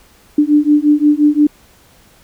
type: beating tone pair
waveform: sine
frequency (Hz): 293.7 / 299.4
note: D4 / D4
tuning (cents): 0 / +33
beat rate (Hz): 5.7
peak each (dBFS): -11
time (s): 0.38-1.47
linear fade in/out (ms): 5
effects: pink hiss -48 dBFS RMS until 2.23 s